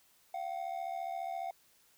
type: ring-modulated tone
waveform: triangle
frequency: 727 Hz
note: F#5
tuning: 31 cents flat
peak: -31 dBFS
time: 0.34-1.51 s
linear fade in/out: 2 ms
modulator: 37.3 Hz
effects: white hiss -67 dBFS RMS until 1.97 s